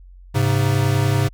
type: tone pair together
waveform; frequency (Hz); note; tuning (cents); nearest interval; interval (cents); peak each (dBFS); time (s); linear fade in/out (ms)
square; 103.83 / 134.35; G#2 / C3; 0 / +46; major third; 446; -19; 0.34-1.29; 20
effects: added 45 Hz sine -40 dBFS peak until 1.33 s